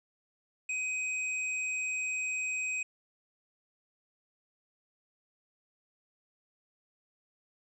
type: tone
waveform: square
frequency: 2516 Hz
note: D#7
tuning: 19 cents sharp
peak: -32 dBFS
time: 0.69-2.83 s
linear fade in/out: 5 ms
effects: resampled to 22050 Hz